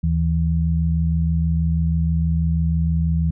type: tone pair together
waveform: sine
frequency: 77.07 / 163.3 Hz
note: D#2 / E3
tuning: -16 / -16 cents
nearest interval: octave + minor second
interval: 1300 cents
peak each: -19 dBFS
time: 0.03-3.31 s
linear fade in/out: 10 ms
effects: none